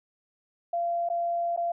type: tone with dropouts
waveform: sine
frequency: 687 Hz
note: F5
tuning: 29 cents flat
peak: -25 dBFS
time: 0.73-1.72 s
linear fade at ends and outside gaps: 5 ms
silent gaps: 1.089-1.099 / 1.564-1.574 s
effects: none